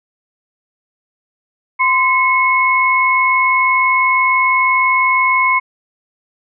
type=tone pair together; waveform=sine; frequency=1033 / 2187 Hz; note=C6 / C#7; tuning=-22 / -24 cents; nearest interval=octave + minor second; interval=1298 cents; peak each=-13 dBFS; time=1.79-5.6 s; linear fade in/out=20 ms; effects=none